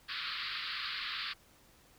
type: band-pass noise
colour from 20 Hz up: white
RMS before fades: -39 dBFS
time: 0.08-1.34 s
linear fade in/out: 20 ms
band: 1100 to 4700 Hz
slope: 96 dB/octave
effects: pink hiss -63 dBFS RMS until 1.98 s